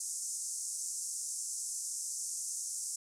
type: band-pass noise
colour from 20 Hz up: white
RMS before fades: -39 dBFS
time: 0-2.96 s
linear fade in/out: 5 ms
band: 5800 to 9600 Hz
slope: 48 dB/octave
effects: none